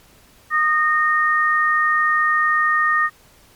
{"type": "tone pair together", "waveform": "sine", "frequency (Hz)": [1231, 1844.4], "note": ["D#6", "A#6"], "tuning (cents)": [-19, -19], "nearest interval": "perfect fifth", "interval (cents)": 700, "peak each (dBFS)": -17, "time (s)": [0.5, 3.1], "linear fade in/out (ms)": 50, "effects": ["pink hiss -51 dBFS RMS until 3.55 s", "MP3 96 kbps"]}